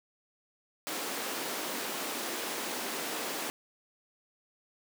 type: high-pass noise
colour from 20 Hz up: pink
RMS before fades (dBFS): -36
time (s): 0.87-3.5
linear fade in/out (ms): 0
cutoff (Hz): 250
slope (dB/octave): 24
effects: none